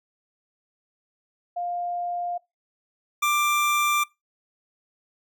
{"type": "tone pair in turn", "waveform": ["sine", "25% pulse"], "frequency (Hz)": [703, 1182.3], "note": ["F5", "D6"], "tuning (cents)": [11, 11], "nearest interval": "major sixth", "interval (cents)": 900, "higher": "second", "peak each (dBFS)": [-26, -16], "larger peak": "second", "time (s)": [[1.56, 2.38], [3.22, 4.04]], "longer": "neither", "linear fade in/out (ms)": 10, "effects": ["noise-tail reverb RT60 0.2 s tail -22 dB re dry"]}